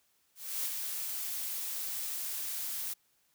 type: noise with ADSR envelope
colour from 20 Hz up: blue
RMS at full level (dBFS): -33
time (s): 0.35-2.94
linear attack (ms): 300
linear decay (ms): 42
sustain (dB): -4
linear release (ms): 12
effects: white hiss -72 dBFS RMS until 3.34 s